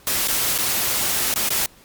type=noise with dropouts; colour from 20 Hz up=white; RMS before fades=-21 dBFS; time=0.07-1.66 s; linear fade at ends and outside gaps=1 ms; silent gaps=0.274-0.283 / 0.579-0.586 / 1.34-1.359 / 1.488-1.504 s; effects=pink hiss -50 dBFS RMS until 1.84 s + MP3 96 kbps